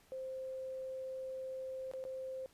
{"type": "tone with dropouts", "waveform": "sine", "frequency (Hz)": 523.3, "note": "C5", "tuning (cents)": 0, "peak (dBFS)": -40, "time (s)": [0.12, 2.46], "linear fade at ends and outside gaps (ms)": 0, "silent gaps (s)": [[1.914, 1.936], [2.04, 2.051]], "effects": ["pink hiss -67 dBFS RMS until 2.53 s", "resampled to 32000 Hz"]}